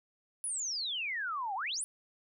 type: exponential two-way sweep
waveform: sine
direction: down then up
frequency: 10548 to 744 to 10548 Hz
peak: -33 dBFS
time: 0.44-1.84 s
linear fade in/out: 0 ms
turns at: 1.55 s
effects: none